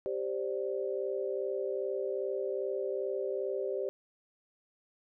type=chord; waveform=sine; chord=G suspended fourth; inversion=none; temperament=equal with one note detuned; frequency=392 / 524.8 / 587.3 Hz; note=G4 / C5 / D5; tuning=0 / +5 / 0 cents; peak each=-34 / -36 / -38 dBFS; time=0.06-3.89 s; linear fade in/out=0 ms; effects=none